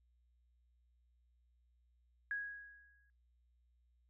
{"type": "tone with exponential decay", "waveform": "sine", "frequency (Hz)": 1655, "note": "G#6", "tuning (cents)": -6, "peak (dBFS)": -35, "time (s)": [2.31, 3.1], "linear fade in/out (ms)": 1, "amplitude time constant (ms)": 170, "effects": ["noise-tail reverb RT60 0.4 s tail -25 dB re dry", "added 60 Hz sine -70 dBFS peak until 4.09 s"]}